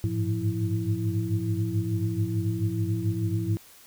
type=tone cluster; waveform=sine; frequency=99.3 / 103.9 / 110.8 / 174.7 / 328.6 Hz; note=G2 / G#2 / A2 / F3 / E4; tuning=+23 / +1 / +13 / +1 / -5 cents; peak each=-33 / -30 / -28 / -33 / -32 dBFS; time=0.04-3.57 s; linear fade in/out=0 ms; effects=white hiss -52 dBFS RMS until 3.86 s